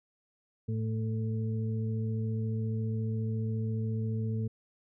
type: harmonic tone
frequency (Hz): 110.7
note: A2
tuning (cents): +11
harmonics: 1 / 2 / 4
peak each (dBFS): -30 / -36 / -42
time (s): 0.68-4.48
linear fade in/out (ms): 10
effects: none